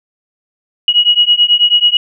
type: beating tone pair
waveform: sine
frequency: 2900 / 2909.2 Hz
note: F#7 / F#7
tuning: -35 / -30 cents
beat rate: 9.2 Hz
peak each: -10 dBFS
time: 0.88-1.97 s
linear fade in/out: 2 ms
effects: none